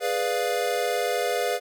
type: chord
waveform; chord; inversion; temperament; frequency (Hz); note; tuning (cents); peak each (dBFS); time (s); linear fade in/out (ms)
square; G# diminished seventh; none; equal; 415.3 / 493.9 / 587.3 / 698.5; G#4 / B4 / D5 / F5; 0 / 0 / 0 / 0; -31 / -28 / -32 / -29; 0-1.6; 50
effects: none